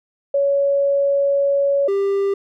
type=tone pair in turn; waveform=sine / triangle; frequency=560 / 396 Hz; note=C#5 / G4; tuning=+18 / +18 cents; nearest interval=tritone; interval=600 cents; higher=first; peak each=-14 dBFS; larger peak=neither; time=0.34-1.88 / 1.88-2.34 s; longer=first; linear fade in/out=5 ms; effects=none